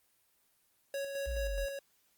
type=tone with tremolo; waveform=square; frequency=554.4 Hz; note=C#5; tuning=in tune; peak=-35 dBFS; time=0.94-1.79 s; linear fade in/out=2 ms; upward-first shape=square; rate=4.7 Hz; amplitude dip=40%
type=linear sweep; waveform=sine; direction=down; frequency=62.4 to 42.11 Hz; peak=-34 dBFS; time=1.26-1.66 s; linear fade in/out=20 ms
effects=white hiss -72 dBFS RMS until 2.17 s + Opus 24 kbps